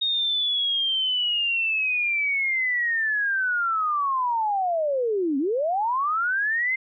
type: linear two-way sweep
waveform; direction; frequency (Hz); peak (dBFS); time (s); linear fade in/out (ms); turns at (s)
sine; down then up; 3729 to 261.6 to 2106; -21; 0.01-6.76; 10; 5.38
effects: none